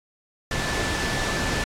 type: tone in noise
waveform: sine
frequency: 1750 Hz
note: A6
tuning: 10 cents flat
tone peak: -31 dBFS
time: 0.51-1.64 s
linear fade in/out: 2 ms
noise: pink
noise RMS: -26 dBFS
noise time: 0.51-1.64 s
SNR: -8 dB
effects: low-pass 7000 Hz 12 dB/octave + AAC 64 kbps